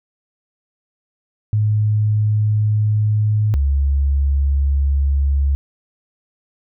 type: tone pair in turn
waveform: sine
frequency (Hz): 106.4 / 69.62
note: G#2 / C#2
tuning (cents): +42 / +8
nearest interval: perfect fifth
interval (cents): 734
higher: first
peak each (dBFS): -13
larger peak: neither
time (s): 1.53-3.54 / 3.54-5.55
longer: neither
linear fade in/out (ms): 0
effects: none